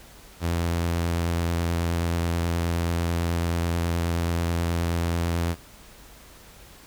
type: tone with vibrato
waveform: sawtooth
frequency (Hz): 84.9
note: F2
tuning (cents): -48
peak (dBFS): -19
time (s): 0.4-5.56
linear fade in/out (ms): 50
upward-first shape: sine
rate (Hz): 9.3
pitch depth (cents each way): 16
effects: added 50 Hz sine -54 dBFS peak until 6.86 s + pink hiss -49 dBFS RMS until 6.86 s